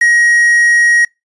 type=tone with quantisation; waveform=triangle; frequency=1890 Hz; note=A#6; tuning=23 cents sharp; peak=-5 dBFS; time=0.01-1.05 s; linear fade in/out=5 ms; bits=5; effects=noise-tail reverb RT60 0.2 s tail -25 dB re dry + resampled to 24000 Hz